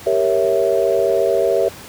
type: chord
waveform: sine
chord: G diminished seventh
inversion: none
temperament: equal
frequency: 392 / 466.2 / 554.4 / 659.3 Hz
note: G4 / Bb4 / Db5 / Fb5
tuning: 0 / 0 / 0 / 0 cents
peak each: -19 dBFS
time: 0.06-1.69 s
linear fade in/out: 10 ms
effects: pink hiss -37 dBFS RMS until 1.88 s + high-pass 60 Hz 12 dB/octave